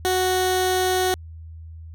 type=tone with notch filter; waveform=15% pulse; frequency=370 Hz; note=F#4; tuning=in tune; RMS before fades=-21 dBFS; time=0.05-1.14 s; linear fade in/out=0 ms; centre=1200 Hz; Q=1.8; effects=added 81 Hz sine -36 dBFS peak until 1.94 s